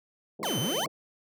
white band-pass noise, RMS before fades -39 dBFS, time 0.39-0.88 s, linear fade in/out 10 ms, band 140 to 640 Hz, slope 48 dB/octave
35% pulse exponential two-way sweep, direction down then up, 1145 to 110 to 1145 Hz, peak -28 dBFS, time 0.43-0.86 s, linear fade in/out 0 ms, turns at 0.59 s
sawtooth tone, 3063 Hz, G7, 41 cents flat, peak -28 dBFS, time 0.45-0.85 s, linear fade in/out 5 ms
effects none

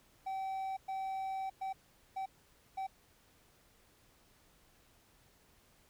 triangle tone bursts at uneven times, 769 Hz, G5, 33 cents flat, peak -34 dBFS, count 5, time 0.26-0.77 / 0.88-1.5 / 1.61-1.73 / 2.16-2.26 / 2.77-2.87 s, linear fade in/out 10 ms, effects pink hiss -67 dBFS RMS until 5.89 s

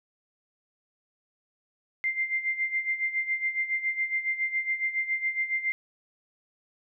sine tone with tremolo, 2093 Hz, C7, in tune, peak -23 dBFS, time 2.04-5.72 s, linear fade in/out 0 ms, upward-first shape sine, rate 7.2 Hz, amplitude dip 75%, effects none

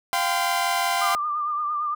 sawtooth chord, F suspended second, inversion none, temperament equal with one note detuned, 698.5 / 784 / 1025 Hz, F5 / G5 / C6, 0 / 0 / -36 cents, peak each -22 / -22 / -22 dBFS, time 0.13-1.15 s, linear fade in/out 0 ms
sine tone with vibrato, 1196 Hz, D6, 31 cents sharp, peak -23 dBFS, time 1.01-1.95 s, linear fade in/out 10 ms, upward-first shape triangle, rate 8.8 Hz, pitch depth 53 cents each way
effects none

